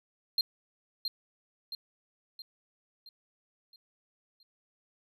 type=tone with echo; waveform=triangle; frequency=4186 Hz; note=C8; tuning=in tune; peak=-23 dBFS; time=0.38-0.41 s; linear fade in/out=2 ms; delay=670 ms; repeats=6; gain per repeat=-6 dB; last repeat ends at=4.43 s; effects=none